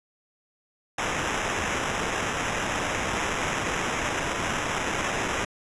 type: noise with sample-and-hold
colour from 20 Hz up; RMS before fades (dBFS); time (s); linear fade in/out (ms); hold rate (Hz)
white; -28; 0.98-5.45; 5; 4410
effects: resampled to 22050 Hz